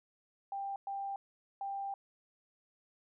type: tone bursts at uneven times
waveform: sine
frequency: 791 Hz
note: G5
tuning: 15 cents sharp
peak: -36 dBFS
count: 3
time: 0.52-0.76 / 0.87-1.16 / 1.61-1.94 s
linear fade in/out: 2 ms
effects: none